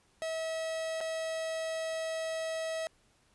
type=tone with dropouts; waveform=45% pulse; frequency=645 Hz; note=E5; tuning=38 cents flat; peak=-33 dBFS; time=0.22-2.87 s; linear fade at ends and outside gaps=0 ms; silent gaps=1.005-1.011 s; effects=pink hiss -68 dBFS RMS until 3.34 s + resampled to 24000 Hz